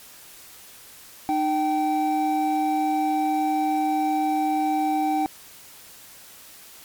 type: tone pair together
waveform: triangle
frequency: 305.5 / 773.8 Hz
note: D#4 / G5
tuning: -32 / -23 cents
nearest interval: octave + major third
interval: 1609 cents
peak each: -22 / -20 dBFS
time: 1.29-5.26 s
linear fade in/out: 0 ms
effects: white hiss -46 dBFS RMS until 6.84 s + MP3 96 kbps